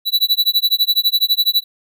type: tone with tremolo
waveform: square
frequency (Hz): 3949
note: B7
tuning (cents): -1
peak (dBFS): -10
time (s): 0.05-1.64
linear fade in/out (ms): 50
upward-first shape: sine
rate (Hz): 12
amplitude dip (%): 100
effects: none